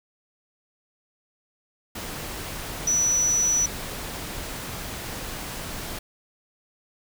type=tone in noise; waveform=sine; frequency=5920 Hz; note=F#8; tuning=in tune; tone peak=-19 dBFS; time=2.87-3.66 s; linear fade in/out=5 ms; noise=pink; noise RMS=-34 dBFS; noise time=1.95-5.99 s; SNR=+12 dB; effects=none